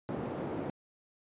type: band-pass noise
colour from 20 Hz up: white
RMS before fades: -37 dBFS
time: 0.09-0.7 s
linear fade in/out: 0 ms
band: 120 to 450 Hz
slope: 12 dB/octave
effects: resampled to 8000 Hz